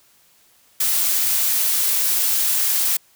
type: noise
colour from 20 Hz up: blue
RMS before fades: -19 dBFS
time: 0.8-2.97 s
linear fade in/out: 5 ms
effects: white hiss -56 dBFS RMS until 3.15 s